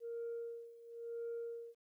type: tone with tremolo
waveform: sine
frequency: 466.2 Hz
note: A#4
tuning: in tune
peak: -38 dBFS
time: 0-1.75 s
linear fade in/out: 50 ms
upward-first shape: sine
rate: 0.96 Hz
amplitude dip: 85%
effects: tanh soft clip ceiling -37 dBFS + 13-bit